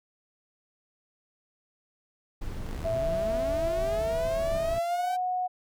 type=noise; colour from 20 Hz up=brown; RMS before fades=-35 dBFS; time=2.41-4.79 s; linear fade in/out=10 ms
type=linear sweep; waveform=sawtooth; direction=up; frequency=31.77 to 780 Hz; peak=-33 dBFS; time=2.65-5.17 s; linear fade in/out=20 ms
type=tone with pitch glide; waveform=sine; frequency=659.3 to 731.5 Hz; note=E5 to F#5; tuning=0 to -20 cents; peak=-26 dBFS; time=2.84-5.48 s; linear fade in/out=20 ms; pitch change=+180 cents; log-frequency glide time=4.66-5.14 s
effects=none